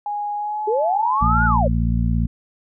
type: tone with pitch glide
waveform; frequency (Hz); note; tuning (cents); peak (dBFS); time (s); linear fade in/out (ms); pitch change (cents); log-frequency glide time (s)
sine; 827 to 857.2; G#5 to A5; -8 to -45; -22; 0.06-1.59; 2; +63; 0.36-0.7
type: linear two-way sweep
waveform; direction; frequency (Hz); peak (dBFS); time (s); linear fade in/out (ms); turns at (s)
sine; up then down; 398.8 to 1475 to 487.8; -17; 0.67-1.68; 10; 1.45
type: harmonic tone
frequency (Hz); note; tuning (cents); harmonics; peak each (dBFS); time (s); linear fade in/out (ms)
57.5; A#1; -23; 1 / 2 / 3 / 4; -19 / -22 / -24 / -25; 1.21-2.27; 10
effects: none